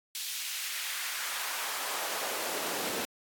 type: noise with high-pass filter sweep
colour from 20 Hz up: pink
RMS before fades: -35 dBFS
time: 0.15-3.05 s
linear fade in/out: 0 ms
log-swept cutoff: 3600 to 290 Hz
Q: 1.1
effects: AAC 64 kbps